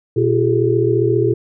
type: tone cluster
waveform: sine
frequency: 121.1 / 341.9 / 389.7 / 424.5 Hz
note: B2 / F4 / G4 / G#4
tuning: -34 / -37 / -10 / +38 cents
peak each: -18 dBFS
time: 0.16-1.34 s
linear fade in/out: 10 ms
effects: none